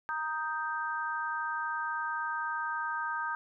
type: chord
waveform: sine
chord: Eb major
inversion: second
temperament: equal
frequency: 932.3 / 1244.5 / 1568 Hz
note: Bb5 / Eb6 / G6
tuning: 0 / 0 / 0 cents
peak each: -36 / -36 / -35 dBFS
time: 0.09-3.35 s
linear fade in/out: 0 ms
effects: none